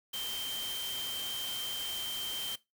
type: tone in noise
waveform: sine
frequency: 3135 Hz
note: G7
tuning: 1 cent flat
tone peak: -36 dBFS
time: 0.13-2.56 s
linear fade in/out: 10 ms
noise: white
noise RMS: -41 dBFS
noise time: 0.13-2.56 s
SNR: +2 dB
effects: noise-tail reverb RT60 0.2 s tail -19 dB re dry